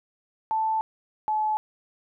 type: tone pair in turn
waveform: sine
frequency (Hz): 880 / 859.4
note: A5 / A5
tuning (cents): 0 / -41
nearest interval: unison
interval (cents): 41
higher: first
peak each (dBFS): -22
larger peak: neither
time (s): 0.51-0.81 / 1.28-1.57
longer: first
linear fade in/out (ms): 0
effects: none